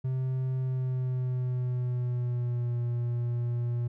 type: tone with pitch glide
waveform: triangle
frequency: 130 to 119.9 Hz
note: C3 to A#2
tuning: -11 to +49 cents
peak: -25 dBFS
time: 0.04-3.88 s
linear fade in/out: 10 ms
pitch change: -140 cents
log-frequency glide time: 0.59-2.8 s
effects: none